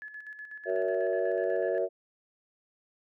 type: tone with tremolo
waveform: sine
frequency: 1710 Hz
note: A6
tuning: 50 cents flat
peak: -39 dBFS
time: 0.02-1.78 s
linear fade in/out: 0 ms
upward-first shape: square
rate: 8.1 Hz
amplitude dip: 55%
type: chord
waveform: sine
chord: F# dominant seventh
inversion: none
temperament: equal with one note detuned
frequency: 370 / 466.2 / 562.1 / 659.3 Hz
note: F#4 / A#4 / C#5 / E5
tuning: 0 / 0 / +24 / 0 cents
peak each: -31 dBFS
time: 0.65-1.89 s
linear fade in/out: 50 ms
effects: tanh soft clip ceiling -17 dBFS